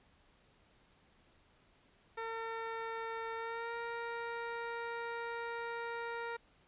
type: tone with pitch glide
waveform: 15% pulse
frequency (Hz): 453.4 to 467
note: A#4 to A#4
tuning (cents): -48 to +3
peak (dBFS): -32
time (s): 2.17-6.37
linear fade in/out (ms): 10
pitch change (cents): +51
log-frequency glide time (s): 3.35-3.74
effects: pink hiss -68 dBFS RMS until 6.67 s + resampled to 8000 Hz